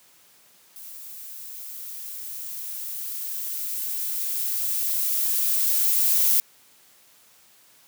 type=noise with level ramp; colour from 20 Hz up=violet; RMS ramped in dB=-41 to -19 dBFS; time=0.76-6.4 s; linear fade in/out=0 ms; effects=white hiss -56 dBFS RMS until 7.87 s + high-pass 100 Hz 12 dB/octave